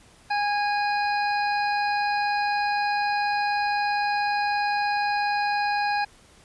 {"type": "harmonic tone", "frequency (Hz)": 823, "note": "G#5", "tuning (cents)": -16, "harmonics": [1, 2, 3, 5, 6], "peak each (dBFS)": [-23, -29, -33, -37, -39], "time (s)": [0.3, 6.05], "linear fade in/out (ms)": 10, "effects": ["pink hiss -54 dBFS RMS until 6.44 s", "resampled to 24000 Hz"]}